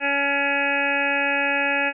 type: harmonic tone with a mistuned harmonic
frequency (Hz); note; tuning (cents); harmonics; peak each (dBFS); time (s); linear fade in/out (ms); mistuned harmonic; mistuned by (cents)
281.7; C#4; +28; 1 / 2 / 3 / 5 / 6 / 7 / 8 / 9 / 10; -31 / -28 / -28 / -31 / -25 / -32 / -31 / -24 / -36; 0-1.93; 50; 5; -18
effects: none